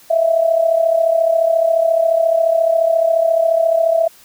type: tone with amplitude modulation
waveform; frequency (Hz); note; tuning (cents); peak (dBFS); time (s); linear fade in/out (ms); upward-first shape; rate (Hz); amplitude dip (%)
sine; 659.3; E5; 0; -8; 0.1-4.08; 10; sine; 34.3; 70
effects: white hiss -46 dBFS RMS until 4.24 s